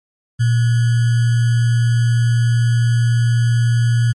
sine tone with sample-and-hold, 117.9 Hz, A#2, 20 cents sharp, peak -11 dBFS, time 0.39-4.13 s, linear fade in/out 20 ms, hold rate 1575 Hz, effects MP3 48 kbps

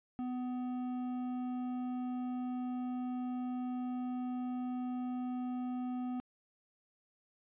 sine tone with hard clipping, 250.1 Hz, B3, 22 cents sharp, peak -37 dBFS, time 0.19-6.2 s, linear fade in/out 0 ms, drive 8 dB, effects resampled to 8000 Hz

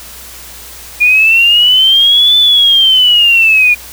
sine linear two-way sweep, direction up then down, 2420 to 3520 to 2420 Hz, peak -4 dBFS, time 1-3.75 s, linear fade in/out 20 ms, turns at 2.37 s, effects added 60 Hz sine -38 dBFS peak until 3.92 s + white hiss -31 dBFS RMS until 3.92 s

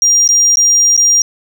sine tone with dropouts, 5700 Hz, F8, 34 cents sharp, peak -5 dBFS, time 0.02-1.22 s, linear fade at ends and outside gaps 1 ms, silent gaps 0.277-0.289 / 0.557-0.571 / 0.966-0.976 s, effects tanh soft clip ceiling -3 dBFS + 7-bit

